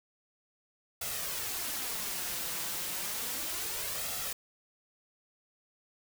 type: noise with flanger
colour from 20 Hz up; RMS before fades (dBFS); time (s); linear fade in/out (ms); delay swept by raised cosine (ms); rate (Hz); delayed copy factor
white; -36; 1.01-4.33; 5; 1.5 to 6; 0.32; +0.5
effects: none